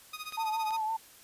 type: tone with tremolo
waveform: 15% pulse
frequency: 1244.5 Hz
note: D#6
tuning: in tune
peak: -30 dBFS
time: 0.13-0.77 s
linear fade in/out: 5 ms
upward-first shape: sine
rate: 15 Hz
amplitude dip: 85%
type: clicks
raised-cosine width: 0.2 ms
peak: -29 dBFS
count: 2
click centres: 0.324 / 0.707 s
type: tone with vibrato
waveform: sine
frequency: 880 Hz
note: A5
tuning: in tune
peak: -29 dBFS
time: 0.37-0.97 s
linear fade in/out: 10 ms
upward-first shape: triangle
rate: 5.8 Hz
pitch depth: 51 cents each way
effects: white hiss -55 dBFS RMS until 1.23 s + resampled to 32000 Hz